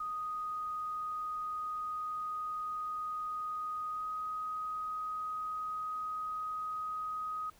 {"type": "tone with pitch glide", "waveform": "sine", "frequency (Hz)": [1244.5, 1254.6], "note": ["D#6", "D#6"], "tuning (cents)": [0, 14], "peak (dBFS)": -35, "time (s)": [0, 7.5], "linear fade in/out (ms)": 5, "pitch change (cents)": 14, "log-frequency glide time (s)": [3.91, 4.04], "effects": ["pink hiss -63 dBFS RMS until 7.59 s"]}